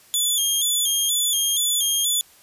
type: tone with vibrato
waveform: 15% pulse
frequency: 3342 Hz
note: G#7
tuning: 10 cents sharp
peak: -12 dBFS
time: 0.14-2.21 s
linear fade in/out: 0 ms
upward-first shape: square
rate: 2.1 Hz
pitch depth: 61 cents each way
effects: white hiss -52 dBFS RMS until 2.42 s + resampled to 32000 Hz